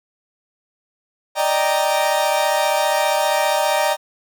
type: chord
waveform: 40% pulse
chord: Eb major seventh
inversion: third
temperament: equal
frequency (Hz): 587.3 / 622.3 / 784 / 932.3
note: D5 / Eb5 / G5 / Bb5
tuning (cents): 0 / 0 / 0 / 0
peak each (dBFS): -21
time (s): 1.35-3.97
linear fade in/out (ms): 50
effects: none